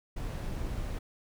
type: noise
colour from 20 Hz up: brown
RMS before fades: -35 dBFS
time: 0.16-0.99 s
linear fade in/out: 10 ms
effects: none